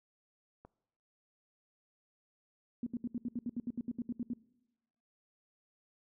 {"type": "click", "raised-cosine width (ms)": 1, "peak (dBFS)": -38, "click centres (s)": 0.65}
{"type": "tone bursts", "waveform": "sine", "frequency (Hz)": 239.2, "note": "A#3", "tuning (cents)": 45, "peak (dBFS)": -33, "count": 15, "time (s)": [2.83, 4.335], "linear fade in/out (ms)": 2, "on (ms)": 35, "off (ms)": 70}
{"effects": ["noise-tail reverb RT60 1.0 s tail -22 dB re dry"]}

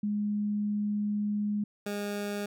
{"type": "tone pair in turn", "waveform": ["sine", "20% pulse"], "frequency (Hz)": [207.7, 204.6], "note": ["G#3", "G#3"], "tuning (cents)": [0, -26], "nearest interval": "unison", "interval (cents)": 26, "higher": "first", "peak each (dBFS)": -27, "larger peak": "neither", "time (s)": [[0.03, 1.64], [1.86, 2.46]], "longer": "first", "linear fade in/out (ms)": 5, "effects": []}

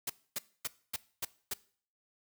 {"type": "noise bursts", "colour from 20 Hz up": "white", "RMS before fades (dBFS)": -35, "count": 6, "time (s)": [0.07, 1.538], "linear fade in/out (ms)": 5, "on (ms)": 28, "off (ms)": 260, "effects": ["noise-tail reverb RT60 0.5 s tail -20 dB re dry"]}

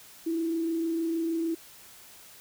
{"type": "tone with frequency modulation", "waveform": "sine", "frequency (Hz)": 329.6, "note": "E4", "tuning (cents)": 0, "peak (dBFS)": -26, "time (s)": [0.26, 1.55], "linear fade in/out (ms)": 10, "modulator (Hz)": 26.5, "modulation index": 0.26, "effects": ["white hiss -51 dBFS RMS until 2.4 s"]}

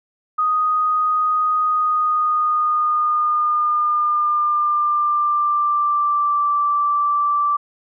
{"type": "tone with pitch glide", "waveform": "sine", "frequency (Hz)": [1244.5, 1167.9], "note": ["D#6", "D6"], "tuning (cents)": [0, -10], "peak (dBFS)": -15, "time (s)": [0.38, 7.57], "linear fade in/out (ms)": 10, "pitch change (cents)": -110, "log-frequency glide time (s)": [1.62, 6.5], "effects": []}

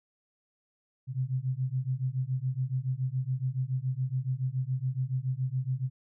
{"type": "beating tone pair", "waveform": "sine", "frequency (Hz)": [126.2, 133.3], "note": ["B2", "C3"], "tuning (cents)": [38, 33], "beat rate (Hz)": 7.1, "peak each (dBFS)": -31, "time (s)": [1.07, 5.9], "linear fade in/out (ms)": 50, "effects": []}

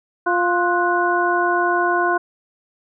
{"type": "harmonic tone with a mistuned harmonic", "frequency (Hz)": 350.7, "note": "F4", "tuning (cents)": 7, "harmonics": [1, 2, 3, 4], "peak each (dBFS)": [-21, -21, -21, -21], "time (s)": [0.26, 2.18], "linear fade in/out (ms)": 10, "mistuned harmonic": 4, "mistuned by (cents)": 85, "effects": []}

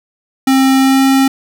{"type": "tone with pitch glide", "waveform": "square", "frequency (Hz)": [266.2, 268.5], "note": ["C4", "C4"], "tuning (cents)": [30, 45], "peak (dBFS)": -8, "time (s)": [0.47, 1.28], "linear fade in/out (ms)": 5, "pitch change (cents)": 15, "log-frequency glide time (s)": [0.78, 1.05], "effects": []}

